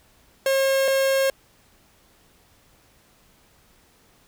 45% pulse tone pair in turn, 539 / 539 Hz, C#5 / C#5, -49 / -49 cents, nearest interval unison, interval 0 cents, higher neither, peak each -18 dBFS, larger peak neither, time 0.46-0.88 / 0.88-1.3 s, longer neither, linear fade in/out 2 ms, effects pink hiss -58 dBFS RMS until 4.27 s

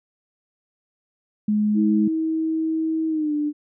sine tone, 210.7 Hz, G#3, 25 cents sharp, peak -17 dBFS, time 1.48-2.08 s, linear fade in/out 5 ms
sine tone with pitch glide, 320 to 296.9 Hz, D#4 to D4, +49 to +19 cents, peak -20 dBFS, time 1.74-3.53 s, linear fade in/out 50 ms, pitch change -130 cents, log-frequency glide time 3.08-3.33 s
effects none

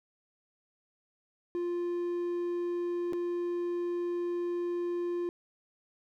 triangle tone with dropouts, 349.2 Hz, F4, in tune, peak -28 dBFS, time 1.55-5.29 s, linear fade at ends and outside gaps 0 ms, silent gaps 3.125-3.133 s, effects none

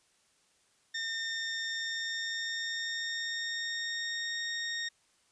20% pulse tone with pitch glide, 1818 to 1853 Hz, A#6 to A#6, -44 to -11 cents, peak -28 dBFS, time 0.94-4.89 s, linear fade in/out 10 ms, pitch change +33 cents, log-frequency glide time 1.74-4.43 s, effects white hiss -69 dBFS RMS until 5.31 s + resampled to 22050 Hz

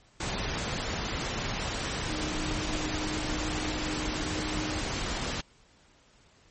sine tone in noise, 307.7 Hz, D#4, 19 cents flat, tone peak -35 dBFS, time 2.08-4.81 s, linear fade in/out 5 ms, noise pink, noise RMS -32 dBFS, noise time 0.2-5.41 s, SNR -6 dB, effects pink hiss -61 dBFS RMS until 6.5 s + MP3 32 kbps

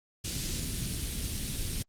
pink band-stop noise, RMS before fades -33 dBFS, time 0.24-1.83 s, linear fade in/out 10 ms, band 230 to 3700 Hz, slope 12 dB/octave, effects low-pass 12000 Hz 12 dB/octave + Opus 48 kbps

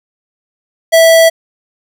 square tone, 656 Hz, E5, 9 cents flat, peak -4 dBFS, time 0.92-1.3 s, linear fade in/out 20 ms, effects none

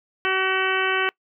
harmonic tone, 378.9 Hz, F#4, 41 cents sharp, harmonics 1 / 2 / 3 / 4 / 5 / 6 / 7 / 8, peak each -26 / -31 / -27 / -25 / -29 / -30 / -29 / -30 dBFS, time 0.25-1.09 s, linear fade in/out 0 ms, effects noise-tail reverb RT60 0.1 s tail -24 dB re dry

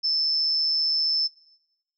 sine tone with amplitude modulation, 5274 Hz, E8, in tune, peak -19 dBFS, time 0.03-1.28 s, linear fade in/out 20 ms, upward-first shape sine, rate 155 Hz, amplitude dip 45%, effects noise-tail reverb RT60 1.0 s tail -21 dB re dry

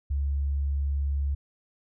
sine tone, 70.2 Hz, C#2, 22 cents sharp, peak -24 dBFS, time 0.1-1.35 s, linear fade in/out 10 ms, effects none

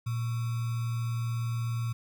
sine tone with sample-and-hold, 116.54 Hz, A#2, in tune, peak -28 dBFS, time 0.06-1.93 s, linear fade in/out 10 ms, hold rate 1225 Hz, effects none

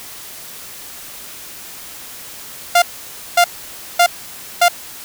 sawtooth tone bursts, 699 Hz, F5, 1 cent sharp, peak -4 dBFS, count 4, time 2.75-4.684 s, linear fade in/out 5 ms, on 71 ms, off 550 ms, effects white hiss -34 dBFS RMS until 5.04 s

